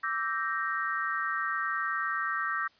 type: chord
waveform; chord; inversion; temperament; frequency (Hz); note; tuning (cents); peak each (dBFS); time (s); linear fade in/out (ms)
sine; E half-diminished seventh; third; equal with one note detuned; 1159.2 / 1318.5 / 1568 / 1864.7; D6 / E6 / G6 / Bb6; -23 / 0 / 0 / 0; -34; 0.03-2.68; 10
effects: white hiss -63 dBFS RMS until 2.79 s + resampled to 11025 Hz